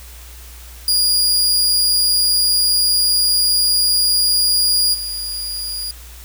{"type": "tone with level steps", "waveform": "sawtooth", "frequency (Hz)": 4855, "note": "D#8", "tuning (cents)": -43, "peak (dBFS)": [-10, -20], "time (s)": [0.88, 5.91], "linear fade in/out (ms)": 2, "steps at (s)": 4.93, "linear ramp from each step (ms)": 20, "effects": ["added 60 Hz sine -36 dBFS peak until 6.24 s", "white hiss -41 dBFS RMS until 6.24 s"]}